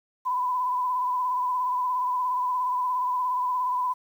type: tone with vibrato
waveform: sine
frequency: 1001 Hz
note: B5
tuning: 23 cents sharp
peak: -23 dBFS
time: 0.25-3.94 s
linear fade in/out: 20 ms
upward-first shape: sine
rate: 17 Hz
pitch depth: 33 cents each way
effects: 9-bit